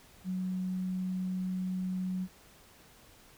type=tone; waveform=sine; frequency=185 Hz; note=F#3; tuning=in tune; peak=-31 dBFS; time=0.24-2.28 s; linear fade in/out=50 ms; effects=pink hiss -58 dBFS RMS until 3.37 s